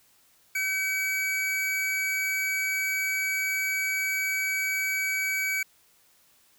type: tone pair together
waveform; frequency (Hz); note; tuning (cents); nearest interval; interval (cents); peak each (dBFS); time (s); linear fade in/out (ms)
square; 1529.6 / 2276; G6 / C#7; -43 / +45; perfect fifth; 688; -34 / -27; 0.55-5.63; 5
effects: white hiss -62 dBFS RMS until 6.58 s